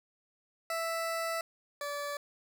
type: tone pair in turn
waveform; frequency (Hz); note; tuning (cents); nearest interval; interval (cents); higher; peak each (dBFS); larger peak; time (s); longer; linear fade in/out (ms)
20% pulse; 660 / 577.2; E5 / D5; +2 / -30; major second; 232; first; -27 / -30; first; 0.7-1.41 / 1.81-2.17; first; 2
effects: none